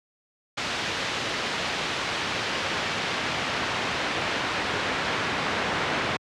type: noise with band-pass filter sweep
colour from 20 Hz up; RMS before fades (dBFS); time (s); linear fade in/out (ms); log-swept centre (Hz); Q
brown; -28; 0.57-6.17; 10; 3700 to 2100; 0.72
effects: high-pass 80 Hz 12 dB/octave + low-pass 7000 Hz 12 dB/octave